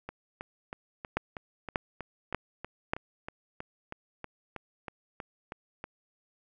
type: two click trains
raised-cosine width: 0.5 ms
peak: -23 / -12 dBFS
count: 19 / 4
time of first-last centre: 0.09-5.841 / 1.17-2.935 s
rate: 3.13 / 1.7 Hz
effects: none